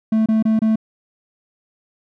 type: tone bursts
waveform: triangle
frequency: 220 Hz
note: A3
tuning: in tune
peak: -11 dBFS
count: 4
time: 0.12-0.758 s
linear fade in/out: 5 ms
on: 140 ms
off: 26 ms
effects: none